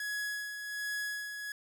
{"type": "tone with tremolo", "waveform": "45% pulse", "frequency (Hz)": 1679, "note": "G#6", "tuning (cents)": 18, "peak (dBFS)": -33, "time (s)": [0, 1.52], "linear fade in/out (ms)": 2, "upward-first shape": "sine", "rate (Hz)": 1.3, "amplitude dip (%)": 50, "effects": []}